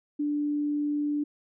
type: tone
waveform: sine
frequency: 293.7 Hz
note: D4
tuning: in tune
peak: -25 dBFS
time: 0.19-1.24 s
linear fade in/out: 10 ms
effects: none